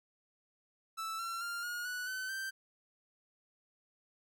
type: tone with pitch steps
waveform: 45% pulse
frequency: 1318.5 / 1356.4 / 1395.3 / 1435.3 / 1476.6 / 1518.9 / 1562.5 Hz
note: E6 / E6 / F6 / F6 / F#6 / F#6 / G6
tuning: 0 / +49 / -2 / +47 / -4 / +45 / -6 cents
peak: -37 dBFS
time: 0.97-2.51 s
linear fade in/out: 20 ms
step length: 220 ms
effects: none